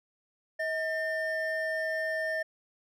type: tone pair together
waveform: triangle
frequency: 636.7 / 1801 Hz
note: D#5 / A6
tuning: +40 / +40 cents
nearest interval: octave + tritone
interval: 1800 cents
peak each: -30 / -30 dBFS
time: 0.59-2.43 s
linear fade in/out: 10 ms
effects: none